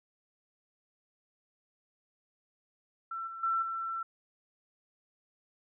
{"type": "tone with level steps", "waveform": "sine", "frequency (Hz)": 1343, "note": "E6", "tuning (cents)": 32, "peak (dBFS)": [-35, -40, -27, -33], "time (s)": [3.11, 4.03], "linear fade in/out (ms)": 5, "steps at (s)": [3.27, 3.43, 3.62], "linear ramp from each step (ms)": 5, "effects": []}